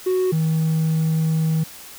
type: tone pair in turn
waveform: triangle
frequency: 370 / 159.66 Hz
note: F#4 / D#3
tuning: 0 / +45 cents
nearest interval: octave + minor third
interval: 1455 cents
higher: first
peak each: -14 dBFS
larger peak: neither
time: 0.06-0.32 / 0.32-1.64 s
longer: second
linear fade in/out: 10 ms
effects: tanh soft clip ceiling -11 dBFS + white hiss -40 dBFS RMS until 1.98 s